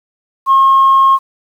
sine tone, 1078 Hz, C#6, 49 cents flat, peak -4 dBFS, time 0.46-1.19 s, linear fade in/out 50 ms, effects tanh soft clip ceiling -2 dBFS + 7-bit

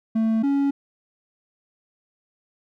triangle tone pair in turn, 222.7 / 279.4 Hz, A3 / C#4, +21 / +14 cents, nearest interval major third, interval 393 cents, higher second, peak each -16 dBFS, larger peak neither, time 0.15-0.43 / 0.43-0.71 s, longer neither, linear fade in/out 10 ms, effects none

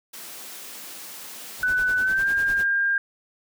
white high-pass noise, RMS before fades -39 dBFS, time 0.13-1.64 s, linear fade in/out 10 ms, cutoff 170 Hz, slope 24 dB/octave
pink noise with tremolo, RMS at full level -37 dBFS, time 1.58-2.66 s, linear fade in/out 50 ms, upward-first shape sine, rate 10 Hz, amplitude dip 80%
sine tone with pitch glide, 1497 to 1604.4 Hz, F#6 to G6, +20 to +40 cents, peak -19 dBFS, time 1.63-2.98 s, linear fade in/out 2 ms, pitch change +120 cents, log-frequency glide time 1.99-2.3 s
effects none

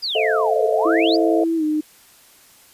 sine exponential two-way sweep, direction down then up, 5090 to 411.2 to 5090 Hz, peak -21 dBFS, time 0.02-1.17 s, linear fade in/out 20 ms, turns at 0.66 s
sine chord, F dominant seventh, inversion first, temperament equal with one note detuned, 440 / 523.3 / 637.9 / 698.5 Hz, A4 / C5 / Eb5 / F5, 0 / 0 / +43 / 0 cents, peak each -20 / -26 / -21 / -24 dBFS, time 0.15-1.44 s, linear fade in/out 5 ms
sine tone with pitch glide, 329.6 to 305.8 Hz, E4 to D#4, 0 to -30 cents, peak -17 dBFS, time 0.85-1.81 s, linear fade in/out 10 ms, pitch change -130 cents, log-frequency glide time 1.56-1.64 s
effects white hiss -50 dBFS RMS until 2.73 s + resampled to 32000 Hz

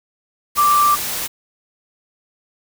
sine tone in noise, 1174.7 Hz, D6, in tune, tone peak -11 dBFS, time 0.57-0.96 s, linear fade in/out 20 ms, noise white, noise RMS -24 dBFS, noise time 0.55-1.28 s, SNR +10 dB, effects none

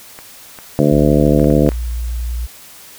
clicks, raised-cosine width 0.5 ms, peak -18 dBFS, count 7, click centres 0.189 / 0.588 / 1.396 / 1.443 / 1.503 / 1.665 / 1.718 s
harmonic tone, 73.42 Hz, D2, in tune, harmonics 2 / 3 / 4 / 5 / 6 / 7 / 8 / 9, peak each -15 / -16 / -15 / -20 / -20 / -17 / -24 / -23 dBFS, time 0.79-1.69 s, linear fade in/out 0 ms
sine tone, 59 Hz, A#1, 22 cents sharp, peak -18 dBFS, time 0.91-2.47 s, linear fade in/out 20 ms
effects white hiss -39 dBFS RMS until 2.98 s

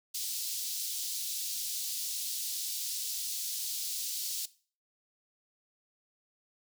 pink high-pass noise, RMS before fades -36 dBFS, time 0.14-4.46 s, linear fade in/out 10 ms, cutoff 4000 Hz, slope 24 dB/octave, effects noise-tail reverb RT60 0.4 s tail -18 dB re dry

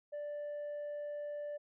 sine tone, 587.3 Hz, D5, in tune, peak -36 dBFS, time 0.12-1.58 s, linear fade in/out 20 ms, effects tanh soft clip ceiling -38 dBFS

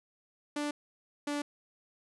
sawtooth tone pair in turn, 293.7 / 290.8 Hz, D4 / D4, 0 / -17 cents, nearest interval unison, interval 17 cents, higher first, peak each -28 dBFS, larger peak neither, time 0.56-0.71 / 1.27-1.42 s, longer neither, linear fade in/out 5 ms, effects resampled to 24000 Hz

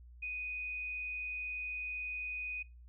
sine tone with frequency modulation, 2489 Hz, D#7, in tune, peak -37 dBFS, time 0.22-2.63 s, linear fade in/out 10 ms, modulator 92.1 Hz, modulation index 0.22, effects noise-tail reverb RT60 0.3 s tail -23 dB re dry + added 60 Hz sine -52 dBFS peak until 2.88 s

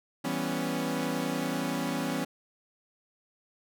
sawtooth chord, C# half-diminished seventh, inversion first, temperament equal, 164.81 / 196 / 246.9 / 277.2 Hz, E3 / G3 / B3 / C#4, 0 / 0 / 0 / 0 cents, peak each -32 / -33 / -30 / -29 dBFS, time 0.24-2.25 s, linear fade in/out 10 ms, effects none

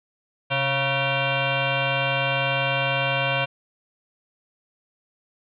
sine tone with frequency modulation, 1109 Hz, C#6, in tune, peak -20 dBFS, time 0.5-3.46 s, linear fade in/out 20 ms, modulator 414 Hz, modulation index 4.9, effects none

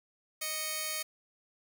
5% pulse tone pair together, 622.3 / 2224 Hz, D#5 / C#7, 0 / +5 cents, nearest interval octave + minor seventh, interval 2205 cents, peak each -26 dBFS, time 0.41-1.03 s, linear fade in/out 10 ms, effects 10-bit

